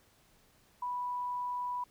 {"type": "tone", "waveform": "sine", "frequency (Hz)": 985, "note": "B5", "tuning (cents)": -5, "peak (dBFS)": -33, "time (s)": [0.82, 1.84], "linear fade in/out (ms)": 5, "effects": ["pink hiss -66 dBFS RMS until 1.9 s"]}